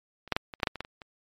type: clicks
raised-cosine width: 0.3 ms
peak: -29 / -9 / -9 / -23 / -30 / -7 / -10 / -22 / -16 / -28 / -28 dBFS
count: 11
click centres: 0.277 / 0.323 / 0.365 / 0.538 / 0.601 / 0.632 / 0.672 / 0.757 / 0.806 / 0.849 / 1.018 s
effects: MP3 64 kbps